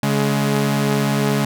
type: tone pair together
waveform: sawtooth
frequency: 141 / 210.1 Hz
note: C#3 / G#3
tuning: +30 / +20 cents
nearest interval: perfect fifth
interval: 690 cents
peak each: -15 dBFS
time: 0.03-1.45 s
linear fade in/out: 2 ms
effects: none